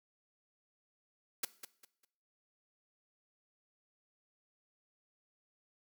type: noise with echo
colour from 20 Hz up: white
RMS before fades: -34 dBFS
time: 1.43-1.45 s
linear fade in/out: 5 ms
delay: 200 ms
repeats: 3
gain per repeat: -11 dB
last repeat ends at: 2.05 s
effects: noise-tail reverb RT60 0.6 s tail -18 dB re dry + high-pass 200 Hz 12 dB/octave